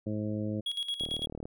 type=harmonic tone; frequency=106.2 Hz; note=G#2; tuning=39 cents sharp; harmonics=1 / 2 / 3 / 4 / 5 / 6; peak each=-35 / -34 / -37 / -45 / -40 / -49 dBFS; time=0.06-0.61 s; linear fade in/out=10 ms
type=tone with tremolo; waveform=triangle; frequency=3322 Hz; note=G#7; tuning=in tune; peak=-28 dBFS; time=0.66-1.26 s; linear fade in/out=5 ms; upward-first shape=square; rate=8.9 Hz; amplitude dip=70%
type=click train; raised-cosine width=2 ms; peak=-27 dBFS; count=18; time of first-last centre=1.01-1.455 s; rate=38.2 Hz
effects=none